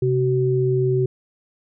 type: tone pair together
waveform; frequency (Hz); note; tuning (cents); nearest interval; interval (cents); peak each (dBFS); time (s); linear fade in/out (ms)
sine; 130.81 / 376.9; C3 / F#4; 0 / +32; octave + tritone; 1832; -19; 0.02-1.06; 5
effects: none